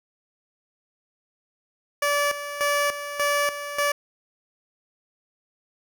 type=tone with tremolo; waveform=15% pulse; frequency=578 Hz; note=D5; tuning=28 cents flat; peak=-14 dBFS; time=2.02-3.92 s; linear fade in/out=5 ms; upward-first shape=square; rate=1.7 Hz; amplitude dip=70%; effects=none

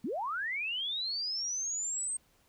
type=linear sweep; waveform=sine; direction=up; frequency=185 to 8430 Hz; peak=-32 dBFS; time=0.04-2.17 s; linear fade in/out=5 ms; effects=pink hiss -68 dBFS RMS until 2.48 s

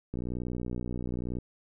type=click train; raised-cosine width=3 ms; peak=-22 dBFS; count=77; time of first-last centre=0.14-1.386 s; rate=61 Hz; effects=none

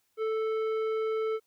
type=tone with tanh clipping; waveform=triangle; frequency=440 Hz; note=A4; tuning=in tune; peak=-29 dBFS; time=0.17-1.4 s; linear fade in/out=50 ms; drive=15 dB; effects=white hiss -74 dBFS RMS until 1.46 s

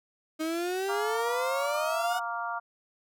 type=exponential sweep; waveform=35% pulse; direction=up; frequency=311.1 to 739 Hz; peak=-27 dBFS; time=0.39-2.2 s; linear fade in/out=20 ms
type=harmonic tone; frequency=233.1 Hz; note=A#3; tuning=in tune; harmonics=3 / 4 / 5 / 6; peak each=-36 / -36 / -36 / -36 dBFS; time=0.88-2.6 s; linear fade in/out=20 ms
effects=none

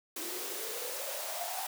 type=noise with high-pass filter sweep; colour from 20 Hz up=white; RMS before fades=-38 dBFS; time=0.16-1.67 s; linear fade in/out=5 ms; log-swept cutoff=320 to 800 Hz; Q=9.3; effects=none

